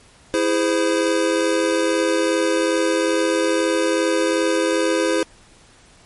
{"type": "chord", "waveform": "square", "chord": "E augmented", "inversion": "none", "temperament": "just", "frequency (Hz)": [329.6, 412, 515], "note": ["E4", "G#4", "B#4"], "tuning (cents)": [0, -14, -28], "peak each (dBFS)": [-21, -24, -21], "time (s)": [0.34, 5.23], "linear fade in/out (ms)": 0, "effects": ["pink hiss -50 dBFS RMS until 6.05 s", "MP3 48 kbps"]}